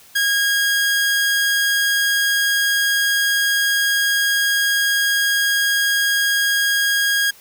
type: tone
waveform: sawtooth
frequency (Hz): 1635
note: G#6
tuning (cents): -28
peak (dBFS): -12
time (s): 0.15-7.31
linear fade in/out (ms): 10
effects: white hiss -47 dBFS RMS until 7.4 s